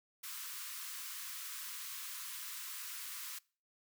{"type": "high-pass noise", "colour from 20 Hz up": "white", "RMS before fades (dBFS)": -45, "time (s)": [0.23, 3.39], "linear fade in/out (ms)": 10, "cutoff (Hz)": 1000, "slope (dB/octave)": 96, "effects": ["noise-tail reverb RT60 0.4 s tail -24 dB re dry"]}